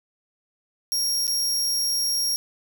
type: tone with dropouts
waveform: sawtooth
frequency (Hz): 5588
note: F8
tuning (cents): 0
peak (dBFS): -19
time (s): 0.92-2.36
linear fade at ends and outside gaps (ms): 0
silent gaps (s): 1.269-1.278
effects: 8-bit